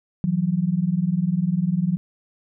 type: tone pair together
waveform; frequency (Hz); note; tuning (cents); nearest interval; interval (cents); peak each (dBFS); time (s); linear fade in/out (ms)
sine; 163.4 / 183.41; E3 / F#3; -15 / -15; major second; 200; -22 / -21; 0.24-1.97; 0
effects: none